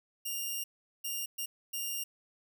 5% pulse tone bursts at uneven times, 2818 Hz, F7, 15 cents sharp, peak -25 dBFS, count 4, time 0.25-0.64 / 1.04-1.26 / 1.38-1.46 / 1.73-2.04 s, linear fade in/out 10 ms, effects none

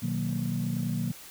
sine chord, B major seventh, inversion none, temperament equal, 123.47 / 155.56 / 185 / 233.1 Hz, B2 / D#3 / F#3 / A#3, 0 / 0 / 0 / 0 cents, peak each -32 dBFS, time 0.02-1.12 s, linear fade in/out 10 ms, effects tanh soft clip ceiling -20 dBFS + white hiss -47 dBFS RMS until 1.3 s

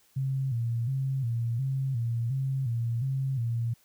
sine tone with vibrato, 125.1 Hz, B2, 23 cents sharp, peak -26 dBFS, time 0.16-3.74 s, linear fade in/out 10 ms, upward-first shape square, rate 1.4 Hz, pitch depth 120 cents each way, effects white hiss -64 dBFS RMS until 3.84 s

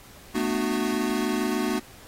square chord, B minor seventh, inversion third, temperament equal with one note detuned, 220 / 246.9 / 299.8 / 370 Hz, A3 / B3 / D4 / F#4, 0 / 0 / +36 / 0 cents, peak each -30 dBFS, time 0.34-1.8 s, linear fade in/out 20 ms, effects pink hiss -49 dBFS RMS until 2.07 s + AAC 48 kbps

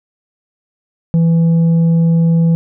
sine tone with tanh clipping, 165.9 Hz, E3, 11 cents sharp, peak -9 dBFS, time 1.14-2.55 s, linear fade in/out 0 ms, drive 4 dB, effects none

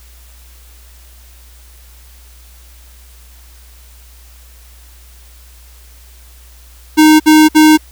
square tone bursts, 309.6 Hz, D#4, 9 cents flat, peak -4 dBFS, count 3, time 6.97-7.776 s, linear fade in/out 20 ms, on 230 ms, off 58 ms, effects added 60 Hz sine -38 dBFS peak until 7.91 s + white hiss -45 dBFS RMS until 7.91 s

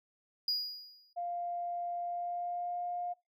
triangle tone with exponential decay, 4889 Hz, D#8, 31 cents flat, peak -26 dBFS, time 0.48-1.13 s, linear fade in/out 2 ms, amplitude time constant 140 ms
sine tone with pitch glide, 698.5 to 707 Hz, F5 to F5, 0 to +21 cents, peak -34 dBFS, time 1.16-3.14 s, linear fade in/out 20 ms, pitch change +21 cents, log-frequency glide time 2.01-2.83 s
effects noise-tail reverb RT60 0.2 s tail -21 dB re dry + tanh soft clip ceiling -23 dBFS

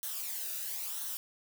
blue noise with flanger, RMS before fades -38 dBFS, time 0.03-1.17 s, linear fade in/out 0 ms, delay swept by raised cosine 0.41 to 0.94 ms, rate 1 Hz, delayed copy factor -0.6, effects none

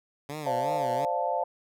10% pulse tone with vibrato, 137.9 Hz, C#3, 9 cents flat, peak -26 dBFS, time 0.29-1.05 s, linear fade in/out 2 ms, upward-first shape sine, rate 2.8 Hz, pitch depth 200 cents each way
sine chord, D minor seventh, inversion third, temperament equal, 523.3 / 587.3 / 698.5 / 880 Hz, C5 / D5 / F5 / A5, 0 / 0 / 0 / 0 cents, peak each -32 / -32 / -30 / -30 dBFS, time 0.46-1.44 s, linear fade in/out 5 ms
effects none

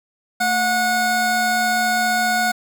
square tone cluster, 223.8 / 726 / 1461 Hz, A3 / F#5 / F#6, +30 / -33 / -22 cents, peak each -29 / -20 / -21 dBFS, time 0.4-2.52 s, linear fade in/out 10 ms, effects none

